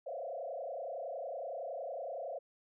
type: tone with frequency modulation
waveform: sine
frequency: 607 Hz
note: D#5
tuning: 43 cents flat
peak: -38 dBFS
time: 0.06-2.39 s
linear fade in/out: 10 ms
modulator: 30.8 Hz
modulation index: 3.1
effects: none